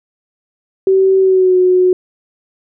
sine tone with pitch glide, 382.6 to 366 Hz, G4 to F#4, -42 to -19 cents, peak -7 dBFS, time 0.87-1.93 s, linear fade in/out 2 ms, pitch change -77 cents, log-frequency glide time 1.19-1.57 s, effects none

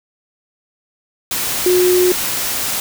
sine tone in noise, 361.8 Hz, F#4, 39 cents flat, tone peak -10 dBFS, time 1.66-2.12 s, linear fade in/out 2 ms, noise white, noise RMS -20 dBFS, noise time 1.31-2.8 s, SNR +7 dB, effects none

